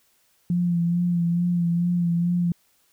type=tone with vibrato; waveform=sine; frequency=173 Hz; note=F3; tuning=16 cents flat; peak=-19 dBFS; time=0.5-2.52 s; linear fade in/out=2 ms; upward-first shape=sine; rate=2.3 Hz; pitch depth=32 cents each way; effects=white hiss -64 dBFS RMS until 2.92 s